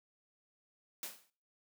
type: noise with exponential decay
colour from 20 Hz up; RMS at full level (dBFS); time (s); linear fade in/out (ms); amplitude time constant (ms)
white; -39; 1.03-1.3; 1; 57
effects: noise-tail reverb RT60 0.4 s tail -19 dB re dry + high-pass 200 Hz 12 dB/octave